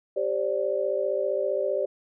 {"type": "chord", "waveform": "sine", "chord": "G suspended fourth", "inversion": "none", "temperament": "equal with one note detuned", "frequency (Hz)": [392, 532.1, 587.3], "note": ["G4", "C5", "D5"], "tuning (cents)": [0, 29, 0], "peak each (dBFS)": [-29, -28, -27], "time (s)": [0.16, 1.86], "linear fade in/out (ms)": 10, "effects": []}